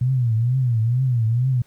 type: tone with vibrato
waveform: sine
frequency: 120.9 Hz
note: B2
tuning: 36 cents flat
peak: -16 dBFS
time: 0.01-1.62 s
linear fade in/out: 5 ms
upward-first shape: triangle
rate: 2.2 Hz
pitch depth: 180 cents each way
effects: pink hiss -59 dBFS RMS until 1.66 s